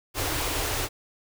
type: band-stop noise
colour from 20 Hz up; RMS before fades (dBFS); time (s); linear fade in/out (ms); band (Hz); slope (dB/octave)
pink; -28; 0.14-0.89; 50; 140 to 270; 96
effects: none